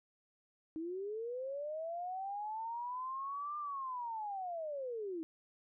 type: linear two-way sweep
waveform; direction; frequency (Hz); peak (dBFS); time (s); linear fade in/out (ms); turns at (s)
sine; up then down; 311.1 to 1200 to 311.1; -38; 0.76-5.23; 0; 3.58
effects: none